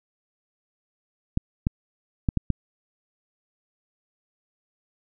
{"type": "clicks", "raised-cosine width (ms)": 5, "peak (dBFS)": -9, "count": 5, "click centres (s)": [1.374, 1.669, 2.288, 2.373, 2.503], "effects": []}